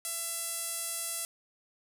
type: tone with band-pass filter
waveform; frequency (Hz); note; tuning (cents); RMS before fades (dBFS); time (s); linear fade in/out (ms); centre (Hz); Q
sawtooth; 670; E5; +28; -36; 0.05-1.25; 0; 10000; 2.2
effects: none